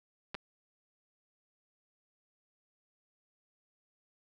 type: clicks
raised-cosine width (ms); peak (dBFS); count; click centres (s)
0.3; -23; 2; 0.345 / 0.35
effects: none